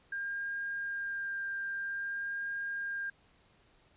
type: tone with vibrato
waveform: sine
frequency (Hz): 1603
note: G6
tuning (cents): +38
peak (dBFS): -34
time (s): 0.12-3.1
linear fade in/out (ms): 5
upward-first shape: sine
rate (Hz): 0.51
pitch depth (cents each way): 12
effects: pink hiss -66 dBFS RMS until 3.96 s + resampled to 8000 Hz